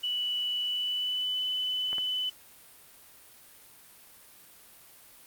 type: tone with pitch glide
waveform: sine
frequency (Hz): 2960 to 3007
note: F#7 to F#7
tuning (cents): 0 to +27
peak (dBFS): -28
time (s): 0.03-2.3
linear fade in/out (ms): 10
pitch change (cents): +27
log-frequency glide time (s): 0.61-1.42
type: clicks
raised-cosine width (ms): 0.5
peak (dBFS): -26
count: 2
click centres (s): 1.93 / 1.983
effects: white hiss -54 dBFS RMS until 5.26 s + Opus 48 kbps